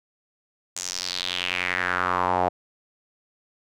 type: tone with band-pass filter sweep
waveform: sawtooth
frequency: 90.4 Hz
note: F#2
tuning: 40 cents flat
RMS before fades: -26 dBFS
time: 0.76-2.49 s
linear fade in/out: 5 ms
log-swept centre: 7100 to 720 Hz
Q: 3.6
effects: none